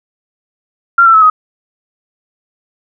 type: tone with pitch steps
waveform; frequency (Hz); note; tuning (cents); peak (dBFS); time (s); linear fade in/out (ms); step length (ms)
sine; 1381 / 1338.6 / 1297.5 / 1257.6; F6 / E6 / E6 / D#6; -20 / +26 / -28 / +18; -3; 0.98-1.3; 5; 80
effects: none